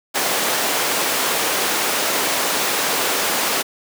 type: high-pass noise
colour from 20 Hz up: pink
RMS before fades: -20 dBFS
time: 0.14-3.63 s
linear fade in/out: 20 ms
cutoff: 420 Hz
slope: 12 dB/octave
effects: none